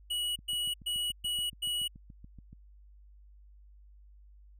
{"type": "tone bursts", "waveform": "square", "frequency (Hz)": 2923, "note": "F#7", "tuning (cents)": -22, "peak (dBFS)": -31, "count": 5, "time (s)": [0.1, 1.88], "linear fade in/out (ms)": 10, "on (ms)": 260, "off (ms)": 120}
{"type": "click train", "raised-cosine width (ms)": 5, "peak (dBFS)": -38, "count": 16, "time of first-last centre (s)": [0.39, 2.53], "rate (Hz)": 7.01}
{"effects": ["added 50 Hz sine -53 dBFS peak until 4.59 s"]}